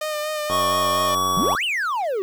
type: tone with vibrato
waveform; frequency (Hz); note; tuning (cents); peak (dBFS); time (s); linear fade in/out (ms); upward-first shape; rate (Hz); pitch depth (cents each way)
sawtooth; 608; D#5; -40; -20; 0.01-1.15; 5; sine; 4.2; 27
type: tone with pitch glide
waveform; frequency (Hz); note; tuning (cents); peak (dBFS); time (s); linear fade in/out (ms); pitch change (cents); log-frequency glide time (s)
square; 1108 to 1132.6; C#6 to C#6; -1 to +37; -20; 0.49-1.58; 50; +38; 1.06-1.16
type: click train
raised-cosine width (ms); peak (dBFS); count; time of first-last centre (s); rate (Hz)
1; -15; 98; 0.5-1.55; 92.4
type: exponential two-way sweep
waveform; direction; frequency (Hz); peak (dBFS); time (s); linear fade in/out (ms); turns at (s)
triangle; up then down; 155.5 to 3139 to 365; -19; 1.37-2.22; 0; 1.64
effects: 8-bit